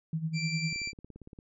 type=tone with tremolo; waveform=sine; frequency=160.3 Hz; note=E3; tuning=48 cents flat; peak=-27 dBFS; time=0.13-0.73 s; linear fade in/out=2 ms; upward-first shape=sine; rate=10 Hz; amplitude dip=75%
type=tone; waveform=25% pulse; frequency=2349 Hz; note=D7; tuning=in tune; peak=-29 dBFS; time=0.33-0.93 s; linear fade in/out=50 ms
type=click train; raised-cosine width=3 ms; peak=-34 dBFS; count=12; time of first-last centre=0.76-1.389 s; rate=17.5 Hz
effects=resampled to 24000 Hz